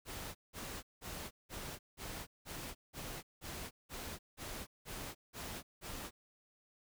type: noise bursts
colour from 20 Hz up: pink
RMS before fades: -45 dBFS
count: 13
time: 0.05-6.11 s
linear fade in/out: 50 ms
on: 300 ms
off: 180 ms
effects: none